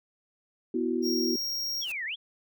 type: chord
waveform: sine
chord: B suspended fourth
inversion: none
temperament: equal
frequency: 246.9 / 329.6 / 370 Hz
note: B3 / E4 / F#4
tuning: 0 / 0 / 0 cents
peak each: -30 dBFS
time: 0.74-1.36 s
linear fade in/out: 5 ms
type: tone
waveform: square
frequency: 5588 Hz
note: F8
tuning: in tune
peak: -30 dBFS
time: 1.02-1.86 s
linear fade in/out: 50 ms
type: noise with exponential growth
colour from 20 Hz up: white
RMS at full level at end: -41 dBFS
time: 1.73-1.92 s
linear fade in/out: 5 ms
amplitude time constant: 40 ms
type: exponential two-way sweep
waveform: sine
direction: down then up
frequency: 3520 to 1727 to 3520 Hz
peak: -31 dBFS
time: 1.81-2.16 s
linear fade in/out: 20 ms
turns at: 2.05 s
effects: none